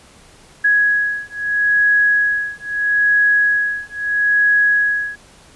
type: beating tone pair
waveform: sine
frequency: 1668 / 1668.77 Hz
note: G#6 / G#6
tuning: +7 / +8 cents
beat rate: 0.77 Hz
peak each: -16 dBFS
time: 0.64-5.16 s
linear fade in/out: 10 ms
effects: pink hiss -46 dBFS RMS until 5.55 s + resampled to 24000 Hz